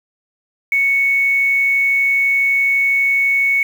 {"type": "tone with quantisation", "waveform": "sine", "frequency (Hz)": 2217, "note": "C#7", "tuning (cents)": 0, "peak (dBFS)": -12, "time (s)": [0.72, 3.63], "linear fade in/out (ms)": 2, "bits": 6, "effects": []}